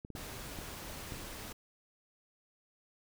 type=clicks; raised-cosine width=3 ms; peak=-31 dBFS; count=5; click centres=0.049 / 0.103 / 0.152 / 0.588 / 1.122 s
type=noise; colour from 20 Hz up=pink; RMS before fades=-45 dBFS; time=0.15-1.53 s; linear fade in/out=10 ms
effects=none